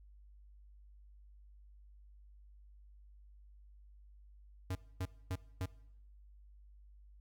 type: tone bursts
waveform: square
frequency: 92.6 Hz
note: F#2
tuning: 2 cents sharp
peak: -36 dBFS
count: 4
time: 4.7-5.658 s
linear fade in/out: 5 ms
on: 52 ms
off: 250 ms
effects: noise-tail reverb RT60 0.8 s tail -20 dB re dry + added 50 Hz sine -56 dBFS peak until 7.2 s